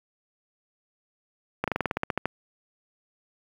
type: slowing click train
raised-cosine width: 0.5 ms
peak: -10 dBFS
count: 12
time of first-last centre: 1.64-2.256 s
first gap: 37 ms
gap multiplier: 1.08
effects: high-pass 80 Hz 12 dB/octave + 8-bit